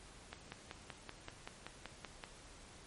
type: click train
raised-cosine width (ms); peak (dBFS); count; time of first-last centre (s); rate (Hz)
0.3; -28; 11; 0.33-2.238; 5.24
effects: pink hiss -57 dBFS RMS until 2.86 s + MP3 48 kbps